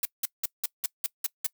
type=noise bursts; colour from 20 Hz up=blue; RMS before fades=-27 dBFS; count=8; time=0.03-1.466 s; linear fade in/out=2 ms; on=22 ms; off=180 ms; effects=noise-tail reverb RT60 0.1 s tail -23 dB re dry